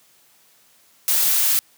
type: noise with high-pass filter sweep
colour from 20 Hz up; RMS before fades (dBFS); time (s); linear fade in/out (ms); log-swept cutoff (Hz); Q
blue; -18; 1.08-1.59; 0; 200 to 1400; 1
effects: white hiss -56 dBFS RMS until 1.77 s + high-pass 100 Hz 12 dB/octave